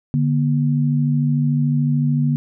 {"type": "tone pair together", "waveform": "sine", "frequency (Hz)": [146.5, 240.1], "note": ["D3", "B3"], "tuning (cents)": [-4, -49], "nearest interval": "major sixth", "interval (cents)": 855, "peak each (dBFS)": [-16, -20], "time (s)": [0.14, 2.36], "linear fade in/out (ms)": 0, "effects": []}